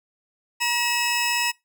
20% pulse tone pair together, 955.9 / 2595 Hz, A#5 / E7, +43 / -28 cents, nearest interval octave + perfect fourth, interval 1729 cents, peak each -19 dBFS, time 0.6-1.52 s, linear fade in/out 20 ms, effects noise-tail reverb RT60 0.2 s tail -23 dB re dry

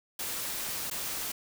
white noise with dropouts, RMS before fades -35 dBFS, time 0.19-1.32 s, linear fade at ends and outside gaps 5 ms, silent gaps 0.901-0.911 s, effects none

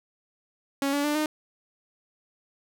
sawtooth tone with pitch steps, 277.2 / 286.5 / 296.1 / 306 Hz, C#4 / D4 / D4 / D#4, 0 / -43 / +14 / -29 cents, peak -20 dBFS, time 0.82-1.26 s, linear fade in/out 2 ms, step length 110 ms, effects none

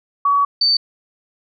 sine tone pair in turn, 1132 / 4565 Hz, C#6 / D8, +36 / -50 cents, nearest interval 2 octaves, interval 2414 cents, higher second, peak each -12 dBFS, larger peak neither, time 0.25-0.45 / 0.61-0.77 s, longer first, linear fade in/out 5 ms, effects none

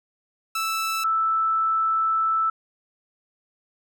sawtooth / sine tone pair in turn, 1318.5 / 1318.5 Hz, E6 / E6, 0 / 0 cents, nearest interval unison, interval 0 cents, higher neither, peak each -20 / -19 dBFS, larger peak second, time 0.55-1.04 / 1.04-2.5 s, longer second, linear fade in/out 5 ms, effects none

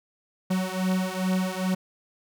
45% pulse beating tone pair, 185 / 187.4 Hz, F#3 / F#3, 0 / +22 cents, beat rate 2.4 Hz, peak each -27 dBFS, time 0.5-1.75 s, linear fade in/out 10 ms, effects none

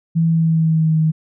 sine tone with pitch glide, 164.5 to 157.89 Hz, E3 to D#3, -3 to +26 cents, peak -12 dBFS, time 0.15-1.12 s, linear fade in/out 20 ms, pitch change -71 cents, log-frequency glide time 0.26-0.98 s, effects none

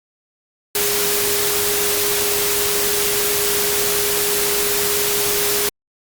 sine tone in noise, 410.2 Hz, G#4, 21 cents flat, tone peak -23 dBFS, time 0.75-5.69 s, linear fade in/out 2 ms, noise white, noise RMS -19 dBFS, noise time 0.75-5.69 s, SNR -7 dB, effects Opus 48 kbps

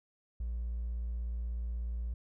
triangle tone with hard clipping, 58.27 Hz, A#1, in tune, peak -33 dBFS, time 0.4-2.14 s, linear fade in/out 5 ms, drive 2 dB, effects none

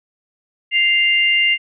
sine tone pair together, 2093 / 2794 Hz, C7 / F7, 0 / 0 cents, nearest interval perfect fourth, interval 500 cents, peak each -15 dBFS, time 0.71-1.58 s, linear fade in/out 50 ms, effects none

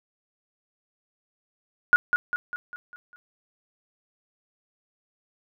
sine tone with echo, 1439 Hz, F#6, 49 cents flat, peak -11 dBFS, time 1.93-1.96 s, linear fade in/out 0 ms, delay 200 ms, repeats 6, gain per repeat -6 dB, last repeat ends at 3.16 s, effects none

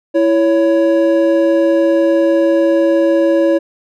triangle tone pair together, 331.8 / 558 Hz, E4 / C#5, +11 / +11 cents, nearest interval major sixth, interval 900 cents, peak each -10 dBFS, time 0.14-3.59 s, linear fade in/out 20 ms, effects none

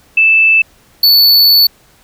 sine / square tone pair in turn, 2637 / 4459 Hz, E7 / C#8, 0 / +9 cents, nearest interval major sixth, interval 909 cents, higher second, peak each -5 dBFS, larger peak neither, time 0.17-0.62 / 1.03-1.67 s, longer second, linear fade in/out 5 ms, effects pink hiss -48 dBFS RMS until 2.03 s

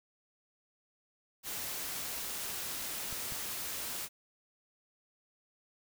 white noise, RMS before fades -39 dBFS, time 1.43-4.09 s, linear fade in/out 50 ms
clicks, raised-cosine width 5 ms, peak -33 dBFS, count 2, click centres 3.127 / 3.322 s
effects none

